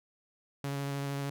sawtooth tone with vibrato, 140 Hz, C#3, 18 cents sharp, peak -29 dBFS, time 0.64-1.3 s, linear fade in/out 2 ms, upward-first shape sine, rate 13 Hz, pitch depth 13 cents each way, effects none

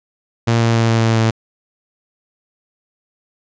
sawtooth tone with pitch steps, 115.9 / 115.17 / 114.44 / 113.71 / 112.99 / 112.28 Hz, A#2 / A#2 / A#2 / A#2 / A2 / A2, -10 / -20 / -31 / -43 / +46 / +36 cents, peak -8 dBFS, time 0.47-1.31 s, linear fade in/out 10 ms, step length 140 ms, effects resampled to 16000 Hz

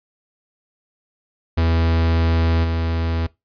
45% pulse tone with level steps, 82.41 Hz, E2, in tune, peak -15 / -19 dBFS, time 1.57-3.27 s, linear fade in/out 10 ms, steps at 2.63 s, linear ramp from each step 20 ms, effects noise-tail reverb RT60 0.2 s tail -21 dB re dry + resampled to 11025 Hz

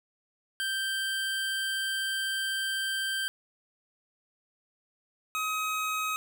25% pulse tone pair in turn, 1568 / 1265.9 Hz, G6 / D#6, 0 / +30 cents, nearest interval major third, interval 370 cents, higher first, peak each -25 dBFS, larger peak neither, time 0.6-3.28 / 5.35-6.16 s, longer first, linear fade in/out 0 ms, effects none

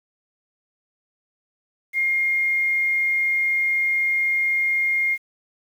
sine tone with quantisation, 2128 Hz, C7, 29 cents sharp, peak -18 dBFS, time 1.93-5.18 s, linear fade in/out 50 ms, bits 8, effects none

